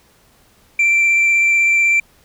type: tone with vibrato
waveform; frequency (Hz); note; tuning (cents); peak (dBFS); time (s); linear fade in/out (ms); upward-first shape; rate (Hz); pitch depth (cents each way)
sine; 2349; D7; 0; -8; 0.79-2; 5; triangle; 16; 11
effects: tanh soft clip ceiling -10 dBFS + pink hiss -53 dBFS RMS until 2.24 s